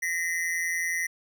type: ring-modulated tone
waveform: square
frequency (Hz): 1950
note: B6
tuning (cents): -23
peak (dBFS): -24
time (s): 0.02-1.07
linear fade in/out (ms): 10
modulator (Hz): 85.3
effects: none